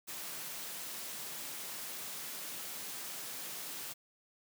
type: high-pass noise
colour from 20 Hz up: white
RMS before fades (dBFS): -43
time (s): 0.07-3.94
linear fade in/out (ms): 20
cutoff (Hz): 120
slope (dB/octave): 96
effects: none